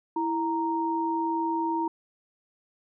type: tone pair together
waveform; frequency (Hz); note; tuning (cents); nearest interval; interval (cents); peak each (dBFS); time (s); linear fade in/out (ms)
sine; 329.2 / 931; E4 / A#5; -2 / -2; octave + tritone; 1800; -28 / -27; 0.16-1.88; 5
effects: none